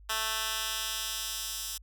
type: tone with high-pass filter sweep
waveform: 10% pulse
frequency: 220 Hz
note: A3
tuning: in tune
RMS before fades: -34 dBFS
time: 0.09-1.78 s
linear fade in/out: 10 ms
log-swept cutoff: 1600 to 5600 Hz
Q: 0.76
effects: added 50 Hz sine -50 dBFS peak until 1.82 s